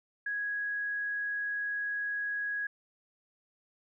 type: tone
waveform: sine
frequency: 1661.2 Hz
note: G#6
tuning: in tune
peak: -31 dBFS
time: 0.26-2.67 s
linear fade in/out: 5 ms
effects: none